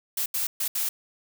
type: noise bursts at uneven times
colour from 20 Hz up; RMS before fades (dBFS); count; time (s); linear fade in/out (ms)
blue; -27; 4; 0.17-0.26 / 0.34-0.47 / 0.6-0.68 / 0.75-0.89; 5
effects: none